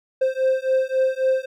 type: beating tone pair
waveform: triangle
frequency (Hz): 522 / 525.7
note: C5 / C5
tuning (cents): -4 / +8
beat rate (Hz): 3.7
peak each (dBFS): -19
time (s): 0.21-1.46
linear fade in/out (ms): 10
effects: none